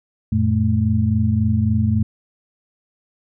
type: tone cluster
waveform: sine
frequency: 90.2 / 113.8 / 217.7 Hz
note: F#2 / A#2 / A3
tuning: -44 / -41 / -18 cents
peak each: -19 dBFS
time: 0.32-2.03 s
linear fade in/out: 5 ms
effects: none